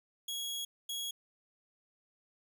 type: tone bursts at uneven times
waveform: sawtooth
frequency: 3322 Hz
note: G#7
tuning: in tune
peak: -33 dBFS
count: 2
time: 0.28-0.65 / 0.89-1.11 s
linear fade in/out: 5 ms
effects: none